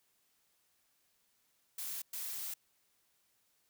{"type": "noise bursts at uneven times", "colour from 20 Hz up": "blue", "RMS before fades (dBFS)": -41, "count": 2, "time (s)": [[1.78, 2.02], [2.13, 2.54]], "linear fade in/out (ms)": 5, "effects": ["white hiss -75 dBFS RMS until 3.69 s"]}